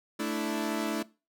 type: chord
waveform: sawtooth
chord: A suspended fourth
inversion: none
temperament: equal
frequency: 220 / 293.7 / 329.6 Hz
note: A3 / D4 / E4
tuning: 0 / 0 / 0 cents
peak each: -30 dBFS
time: 0.19-1.03 s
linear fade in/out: 10 ms
effects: noise-tail reverb RT60 0.3 s tail -20 dB re dry